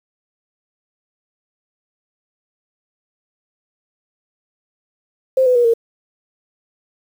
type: tone with pitch steps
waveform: sine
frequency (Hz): 523.3 / 501.7 / 481 / 461.1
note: C5 / B4 / B4 / A#4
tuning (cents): 0 / +27 / -46 / -19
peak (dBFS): -10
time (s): 5.37-5.738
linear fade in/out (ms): 5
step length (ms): 92
effects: 7-bit